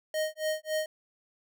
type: tone with tremolo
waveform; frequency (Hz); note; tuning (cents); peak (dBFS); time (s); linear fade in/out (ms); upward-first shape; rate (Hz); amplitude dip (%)
square; 622.3; D#5; 0; -27; 0.14-0.86; 2; sine; 3.6; 100
effects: none